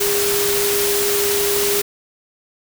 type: tone in noise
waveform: sine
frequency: 405.9 Hz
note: G#4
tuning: 40 cents flat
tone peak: -19 dBFS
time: 0-1.82 s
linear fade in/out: 10 ms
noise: white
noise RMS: -20 dBFS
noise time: 0-1.82 s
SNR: -2 dB
effects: none